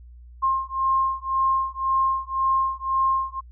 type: beating tone pair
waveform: sine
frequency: 1063 / 1064.9 Hz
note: C6 / C6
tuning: +27 / +30 cents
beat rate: 1.9 Hz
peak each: -23 dBFS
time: 0.42-3.41 s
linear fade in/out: 20 ms
effects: added 60 Hz sine -42 dBFS peak until 3.51 s